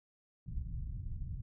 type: low-pass noise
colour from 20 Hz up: pink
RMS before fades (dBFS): -40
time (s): 0.46-1.42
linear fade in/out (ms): 10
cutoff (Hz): 140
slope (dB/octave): 24
effects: none